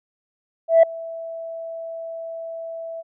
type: tone with ADSR envelope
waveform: sine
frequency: 659.3 Hz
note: E5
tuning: in tune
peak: -5 dBFS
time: 0.68-3.03 s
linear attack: 150 ms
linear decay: 5 ms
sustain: -24 dB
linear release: 32 ms
effects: tanh soft clip ceiling -6 dBFS